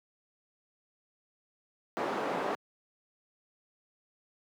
white band-pass noise, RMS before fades -33 dBFS, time 1.97-2.55 s, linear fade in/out 0 ms, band 240 to 840 Hz, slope 12 dB/octave, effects high-pass 150 Hz 12 dB/octave

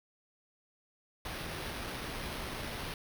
pink noise with sample-and-hold, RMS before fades -40 dBFS, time 1.25-2.94 s, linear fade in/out 2 ms, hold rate 7350 Hz, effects none

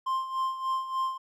triangle tone with tremolo, 1051 Hz, C6, 7 cents sharp, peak -23 dBFS, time 0.06-1.18 s, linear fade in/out 10 ms, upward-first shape sine, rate 3.4 Hz, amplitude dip 70%, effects none

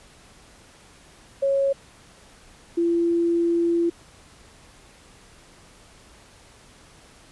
sine tone pair in turn, 550 / 339.8 Hz, C#5 / F4, -14 / -47 cents, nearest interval minor sixth, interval 833 cents, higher first, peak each -18 dBFS, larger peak neither, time 1.42-1.73 / 2.77-3.9 s, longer second, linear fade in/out 10 ms, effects pink hiss -51 dBFS RMS until 7.31 s + resampled to 24000 Hz

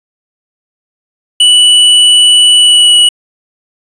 square tone with pitch glide, 2960 to 2934 Hz, F#7 to F#7, 0 to -15 cents, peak -3 dBFS, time 1.4-3.09 s, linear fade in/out 5 ms, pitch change -15 cents, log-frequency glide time 2.59-2.97 s, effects resampled to 22050 Hz

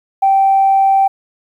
sine tone, 779 Hz, G5, 11 cents flat, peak -7 dBFS, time 0.22-1.08 s, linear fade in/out 10 ms, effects tanh soft clip ceiling -3 dBFS + 8-bit

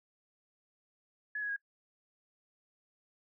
sine tone with pitch steps, 1700 / 1668.9 / 1638.3 Hz, G#6 / G#6 / G#6, +40 / +8 / -24 cents, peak -33 dBFS, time 1.35-1.563 s, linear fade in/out 5 ms, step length 71 ms, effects noise-tail reverb RT60 0.1 s tail -20 dB re dry

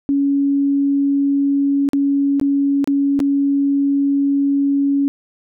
sine tone with dropouts, 279.8 Hz, C#4, 16 cents sharp, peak -13 dBFS, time 0.09-5.08 s, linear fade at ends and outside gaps 0 ms, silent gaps 1.889-1.933 / 2.398-2.413 / 2.843-2.875 / 3.192-3.202 s, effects none

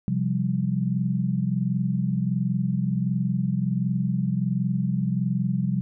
sine chord, C suspended fourth, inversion none, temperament equal, 130.81 / 174.61 / 196 Hz, C3 / F3 / G3, 0 / 0 / 0 cents, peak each -26 dBFS, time 0.08-5.81 s, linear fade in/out 0 ms, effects none

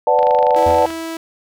sine chord, B minor seventh, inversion none, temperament equal with one note detuned, 500.2 / 587.3 / 740 / 880 Hz, B4 / D5 / F#5 / A5, +22 / 0 / 0 / 0 cents, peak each -16 / -16 / -18 / -15 dBFS, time 0.07-0.86 s, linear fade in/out 2 ms
click train, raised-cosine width 0.3 ms, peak -14 dBFS, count 19, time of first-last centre 0.19-0.904 s, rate 25.2 Hz
sawtooth tone, 327.3 Hz, E4, 12 cents flat, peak -20 dBFS, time 0.56-1.17 s, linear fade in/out 2 ms
square tone with exponential decay, 82.4 Hz, E2, in tune, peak -20 dBFS, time 0.66-1.06 s, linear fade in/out 5 ms, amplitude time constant 86 ms
effects none

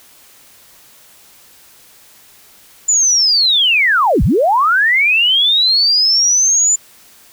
sine linear two-way sweep, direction down then up, 7120 to 34.72 to 7120 Hz, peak -9 dBFS, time 2.88-6.76 s, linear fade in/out 10 ms, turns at 4.23 s, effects white hiss -45 dBFS RMS until 7.32 s

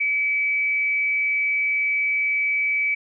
sine tone with frequency modulation, 2291 Hz, D7, 44 cents flat, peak -19 dBFS, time 0-2.95 s, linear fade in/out 10 ms, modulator 162 Hz, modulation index 0.23, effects none

